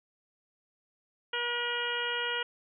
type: harmonic tone with a mistuned harmonic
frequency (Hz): 479.5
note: A#4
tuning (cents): +49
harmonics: 1 / 2 / 3 / 4 / 5 / 6 / 7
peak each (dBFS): -38 / -39 / -35 / -38 / -41 / -35 / -40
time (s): 1.33-2.43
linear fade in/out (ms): 5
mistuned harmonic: 7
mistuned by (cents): -68
effects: none